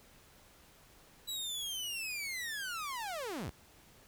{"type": "linear sweep", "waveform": "sawtooth", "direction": "down", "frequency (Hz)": [3951, 36.88], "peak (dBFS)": -34, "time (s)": [1.27, 3.51], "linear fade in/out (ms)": 20, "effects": ["pink hiss -61 dBFS RMS until 4.07 s"]}